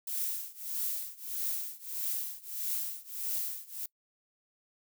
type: noise with tremolo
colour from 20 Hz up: violet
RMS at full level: -32 dBFS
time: 0.07-3.86 s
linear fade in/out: 5 ms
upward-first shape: triangle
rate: 1.6 Hz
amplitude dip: 95%
effects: noise-tail reverb RT60 0.1 s tail -23 dB re dry